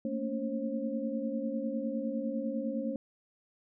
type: tone cluster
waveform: sine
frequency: 223.8 / 233.7 / 282.6 / 536 Hz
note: A3 / A#3 / C#4 / C5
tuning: +30 / +5 / +34 / +42 cents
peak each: -36 / -37 / -37 / -37 dBFS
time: 0.05-2.96 s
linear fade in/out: 2 ms
effects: none